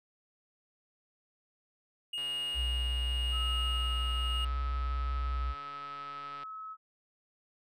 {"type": "tone with tremolo", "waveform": "triangle", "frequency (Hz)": 2858, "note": "F7", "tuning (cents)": 39, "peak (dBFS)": -31, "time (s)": [2.13, 4.45], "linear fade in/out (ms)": 5, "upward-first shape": "sine", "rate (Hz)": 0.89, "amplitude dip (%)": 30}
{"type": "click train", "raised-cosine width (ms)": 0.3, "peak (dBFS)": -33, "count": 605, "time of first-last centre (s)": [2.18, 6.434], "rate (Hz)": 142}
{"type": "tone with vibrato", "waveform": "sine", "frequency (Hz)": 61.7, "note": "B1", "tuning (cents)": -1, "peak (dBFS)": -30, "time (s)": [2.54, 5.55], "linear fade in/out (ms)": 50, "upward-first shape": "square", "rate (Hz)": 5.5, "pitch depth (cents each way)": 12}
{"type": "tone", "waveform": "sine", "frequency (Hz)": 1290, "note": "E6", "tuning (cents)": -38, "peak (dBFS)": -40, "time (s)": [3.31, 6.77], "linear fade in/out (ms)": 50}
{"effects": []}